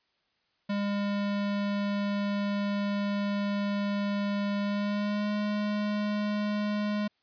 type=tone with pitch glide; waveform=square; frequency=202.5 to 208.2 Hz; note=G#3 to G#3; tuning=-43 to +5 cents; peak=-28 dBFS; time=0.69-7.08 s; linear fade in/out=10 ms; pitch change=+48 cents; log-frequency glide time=4.6-5.32 s; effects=white hiss -73 dBFS RMS until 7.22 s + resampled to 11025 Hz